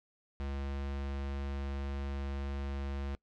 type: tone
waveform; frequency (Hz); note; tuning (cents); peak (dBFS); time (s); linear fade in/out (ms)
square; 69.3; C#2; 0; -36; 0.4-3.15; 0
effects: noise-tail reverb RT60 0.1 s tail -23 dB re dry + low-pass 4000 Hz 12 dB/octave